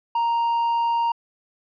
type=tone; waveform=triangle; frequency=932.3 Hz; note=A#5; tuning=in tune; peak=-17 dBFS; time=0.15-1.12 s; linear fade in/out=5 ms; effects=resampled to 11025 Hz